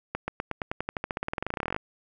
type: accelerating click train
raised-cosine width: 0.5 ms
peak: -14 dBFS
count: 29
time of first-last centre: 0.15-1.764 s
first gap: 130 ms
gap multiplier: 0.93
effects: none